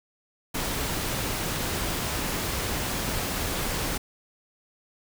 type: noise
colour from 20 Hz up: pink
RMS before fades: -29 dBFS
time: 0.54-3.98 s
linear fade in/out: 10 ms
effects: none